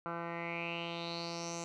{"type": "tone with low-pass filter sweep", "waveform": "10% pulse", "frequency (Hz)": 169.3, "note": "E3", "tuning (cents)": 46, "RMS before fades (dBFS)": -40, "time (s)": [0.06, 1.64], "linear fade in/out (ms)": 0, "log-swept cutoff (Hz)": [1400, 6900], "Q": 6.3, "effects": []}